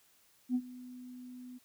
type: tone with ADSR envelope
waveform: sine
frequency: 250 Hz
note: B3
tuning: 21 cents sharp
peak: -25 dBFS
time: 0.49-1.59 s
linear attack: 59 ms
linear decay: 59 ms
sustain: -20 dB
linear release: 22 ms
effects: tanh soft clip ceiling -23 dBFS + white hiss -67 dBFS RMS until 1.64 s